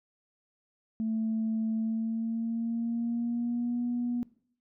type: tone with pitch glide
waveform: sine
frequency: 221.8 to 241.9 Hz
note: A3 to B3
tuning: +14 to -36 cents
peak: -27 dBFS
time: 1-4.23 s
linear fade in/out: 0 ms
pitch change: +150 cents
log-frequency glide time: 1.74-3.84 s
effects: noise-tail reverb RT60 0.6 s tail -21 dB re dry + tanh soft clip ceiling -23 dBFS